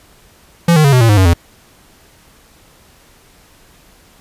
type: tone with pitch steps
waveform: square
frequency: 170 / 154.1 / 139.69 / 126.62 / 114.78 / 104.04 / 94.31 / 85.49 Hz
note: F3 / D#3 / C#3 / B2 / A#2 / G#2 / F#2 / F2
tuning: -46 / -16 / +14 / +44 / -26 / +4 / +34 / -36 cents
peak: -7 dBFS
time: 0.68-1.336 s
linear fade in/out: 5 ms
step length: 82 ms
effects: pink hiss -47 dBFS RMS until 4.2 s + resampled to 32000 Hz